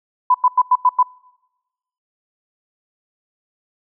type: tone bursts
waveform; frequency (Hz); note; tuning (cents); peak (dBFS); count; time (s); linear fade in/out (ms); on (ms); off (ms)
sine; 1000; B5; +21; -9; 6; 0.3-1.029; 5; 44; 93
effects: noise-tail reverb RT60 1.0 s tail -25 dB re dry